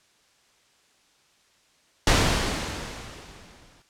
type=noise with exponential decay; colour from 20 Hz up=pink; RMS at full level=-17 dBFS; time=2.07-3.82 s; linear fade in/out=2 ms; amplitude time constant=380 ms; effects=white hiss -62 dBFS RMS until 3.89 s + low-pass 7000 Hz 12 dB/octave